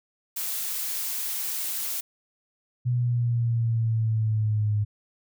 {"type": "noise", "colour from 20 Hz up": "blue", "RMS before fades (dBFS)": -30, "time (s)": [0.36, 2.01], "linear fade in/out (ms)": 10}
{"type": "exponential sweep", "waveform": "sine", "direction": "down", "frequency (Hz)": [123.47, 104.1], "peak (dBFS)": -21, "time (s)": [2.85, 4.85], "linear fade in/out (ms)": 20}
{"effects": []}